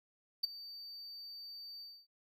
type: tone with ADSR envelope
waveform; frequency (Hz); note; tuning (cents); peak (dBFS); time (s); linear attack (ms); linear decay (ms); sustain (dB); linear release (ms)
triangle; 4608; D8; -34; -26; 0.43-2.07; 11; 13; -19; 260
effects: none